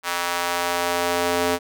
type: tone with high-pass filter sweep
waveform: square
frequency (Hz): 87.31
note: F2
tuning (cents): 0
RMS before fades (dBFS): -23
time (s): 0.03-1.59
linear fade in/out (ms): 50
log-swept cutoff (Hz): 1100 to 390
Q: 1.1
effects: none